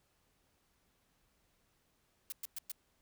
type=noise bursts; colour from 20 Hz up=blue; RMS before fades=-41 dBFS; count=4; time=2.3-2.718 s; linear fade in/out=2 ms; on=22 ms; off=110 ms; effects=pink hiss -75 dBFS RMS until 3.01 s